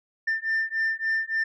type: beating tone pair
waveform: sine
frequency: 1789 / 1792.5 Hz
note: A6 / A6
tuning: +28 / +32 cents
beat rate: 3.5 Hz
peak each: -25 dBFS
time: 0.27-1.44 s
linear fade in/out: 10 ms
effects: tanh soft clip ceiling -20 dBFS